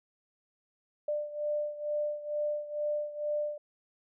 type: beating tone pair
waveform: sine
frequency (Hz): 594 / 596.2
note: D5 / D5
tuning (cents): +20 / +26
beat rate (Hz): 2.2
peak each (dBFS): -32 / -36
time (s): 1.08-3.58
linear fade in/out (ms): 5
effects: none